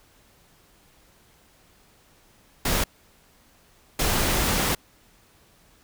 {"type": "noise bursts at uneven times", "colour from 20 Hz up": "pink", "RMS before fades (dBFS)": -23, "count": 2, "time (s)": [[2.65, 2.84], [3.99, 4.75]], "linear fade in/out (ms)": 5, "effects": ["pink hiss -58 dBFS RMS until 5.83 s"]}